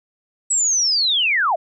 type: linear sweep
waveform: sine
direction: down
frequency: 7902 to 586 Hz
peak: -15 dBFS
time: 0.5-1.56 s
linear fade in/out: 10 ms
effects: none